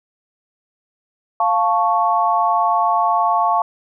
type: chord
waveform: sine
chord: F augmented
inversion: none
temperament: equal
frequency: 698.5 / 880 / 1108.7 Hz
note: F5 / A5 / C#6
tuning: 0 / 0 / 0 cents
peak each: -18 dBFS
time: 1.4-3.62 s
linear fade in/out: 2 ms
effects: none